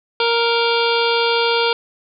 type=harmonic tone with a mistuned harmonic; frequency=466.2 Hz; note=A#4; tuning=in tune; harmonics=1 / 2 / 3 / 5 / 6 / 7 / 8 / 9 / 10; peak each=-18 / -21 / -23 / -25 / -26 / -26 / -27 / -28 / -28 dBFS; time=0.2-1.73 s; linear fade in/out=2 ms; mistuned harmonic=8; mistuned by=-77 cents; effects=none